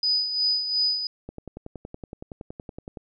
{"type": "tone with tremolo", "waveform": "sine", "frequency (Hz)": 4976, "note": "D#8", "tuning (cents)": -1, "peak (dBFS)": -19, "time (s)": [0.03, 1.07], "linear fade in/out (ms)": 2, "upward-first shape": "sine", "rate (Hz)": 2.8, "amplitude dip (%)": 60}
{"type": "click train", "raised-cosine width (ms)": 2, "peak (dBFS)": -23, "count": 19, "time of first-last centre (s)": [1.29, 2.972], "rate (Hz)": 10.7}
{"effects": []}